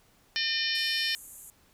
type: harmonic tone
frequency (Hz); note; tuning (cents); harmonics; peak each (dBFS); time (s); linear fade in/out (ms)
605; D#5; -49; 3 / 4 / 5 / 6 / 7 / 8 / 9; -33 / -35 / -33 / -36 / -35 / -37 / -33; 0.36-1.15; 0
type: band-pass noise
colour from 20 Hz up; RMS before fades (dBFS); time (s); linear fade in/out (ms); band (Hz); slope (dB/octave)
white; -48; 0.75-1.5; 0; 6600 to 13000; 96
effects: pink hiss -63 dBFS RMS until 1.73 s